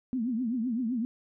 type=tone with vibrato; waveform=sine; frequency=238.9 Hz; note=A#3; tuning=43 cents sharp; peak=-27 dBFS; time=0.13-1.05 s; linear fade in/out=0 ms; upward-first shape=triangle; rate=7.8 Hz; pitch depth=200 cents each way; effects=none